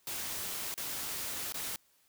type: noise with dropouts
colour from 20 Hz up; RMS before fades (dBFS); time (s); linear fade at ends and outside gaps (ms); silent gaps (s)
white; -38; 0.07-1.76; 1; 0.741-0.777 / 1.523-1.543
effects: white hiss -69 dBFS RMS until 2.08 s